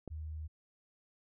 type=click; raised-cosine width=2 ms; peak=-29 dBFS; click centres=0.077 s
type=tone; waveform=sine; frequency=77.78 Hz; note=D#2; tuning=in tune; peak=-39 dBFS; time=0.1-0.48 s; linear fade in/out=20 ms
effects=none